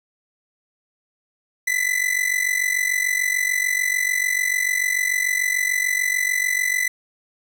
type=ring-modulated tone; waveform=45% pulse; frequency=2000 Hz; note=B6; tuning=21 cents sharp; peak=-16 dBFS; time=1.67-6.88 s; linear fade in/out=5 ms; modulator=23.4 Hz; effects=none

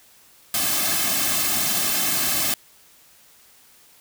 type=noise with comb filter; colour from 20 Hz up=white; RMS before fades=-22 dBFS; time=0.54-2.54 s; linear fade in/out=2 ms; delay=2.1 ms; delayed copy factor=-0.8; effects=white hiss -53 dBFS RMS until 4 s

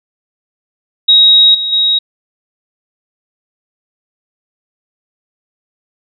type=tone with level steps; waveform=sine; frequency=3796 Hz; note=A#7; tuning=31 cents sharp; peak=-3 / -14 / -8 dBFS; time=1.08-1.99 s; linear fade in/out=10 ms; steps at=1.54 / 1.72 s; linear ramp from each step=10 ms; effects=none

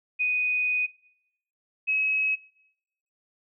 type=tone pair in turn; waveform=sine; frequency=2489 / 2560 Hz; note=D#7 / D#7; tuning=0 / +49 cents; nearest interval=unison; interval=49 cents; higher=second; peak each=-22 / -22 dBFS; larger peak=neither; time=0.19-0.87 / 1.87-2.36 s; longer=first; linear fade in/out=20 ms; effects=noise-tail reverb RT60 0.8 s tail -21 dB re dry

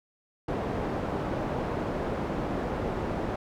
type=low-pass noise; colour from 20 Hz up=white; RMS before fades=-31 dBFS; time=0.48-3.36 s; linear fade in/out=5 ms; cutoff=620 Hz; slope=12 dB/octave; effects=none

